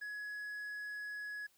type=tone; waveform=triangle; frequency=1682 Hz; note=G#6; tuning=22 cents sharp; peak=-39 dBFS; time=0.01-1.47 s; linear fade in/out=10 ms; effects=white hiss -71 dBFS RMS until 1.57 s